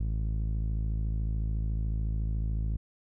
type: tone with low-pass filter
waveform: sawtooth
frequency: 53.9 Hz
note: A1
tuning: 35 cents flat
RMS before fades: -30 dBFS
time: 0-2.77 s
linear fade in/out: 5 ms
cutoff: 150 Hz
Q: 0.77
effects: none